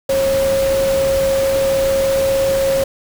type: tone in noise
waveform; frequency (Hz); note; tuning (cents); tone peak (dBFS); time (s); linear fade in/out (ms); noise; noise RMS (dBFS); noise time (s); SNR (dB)
sine; 542; C#5; -39; -13; 0.09-2.84; 5; pink; -25; 0.09-2.84; +9
effects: none